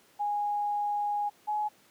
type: tone pair in turn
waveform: sine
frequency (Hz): 825 / 842.8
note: G#5 / G#5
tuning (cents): -12 / +25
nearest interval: unison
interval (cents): 37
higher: second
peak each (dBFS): -27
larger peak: neither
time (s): 0.19-1.3 / 1.47-1.69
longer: first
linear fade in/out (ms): 20
effects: pink hiss -61 dBFS RMS until 1.9 s + high-pass 200 Hz 12 dB/octave